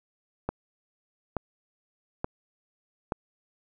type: click train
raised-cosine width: 1 ms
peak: -14 dBFS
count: 4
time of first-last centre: 0.49-3.122 s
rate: 1.14 Hz
effects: none